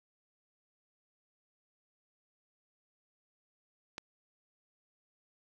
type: click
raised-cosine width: 0.2 ms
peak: -22 dBFS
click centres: 3.981 s
effects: none